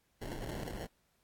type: noise with sample-and-hold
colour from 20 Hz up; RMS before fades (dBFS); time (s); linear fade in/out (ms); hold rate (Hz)
pink; -41; 0.21-0.87; 10; 1225
effects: pink hiss -75 dBFS RMS until 1.23 s + AAC 64 kbps